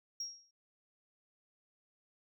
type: tone with exponential decay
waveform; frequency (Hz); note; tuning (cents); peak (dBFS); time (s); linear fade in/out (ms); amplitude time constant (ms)
sine; 5600; F8; +4; -33; 0.2-0.51; 5; 66
effects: tanh soft clip ceiling -34 dBFS